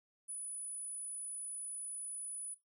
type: tone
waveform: sine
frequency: 9930 Hz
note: D#9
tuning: 5 cents flat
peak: -40 dBFS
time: 0.28-2.55 s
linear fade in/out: 20 ms
effects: noise-tail reverb RT60 0.2 s tail -21 dB re dry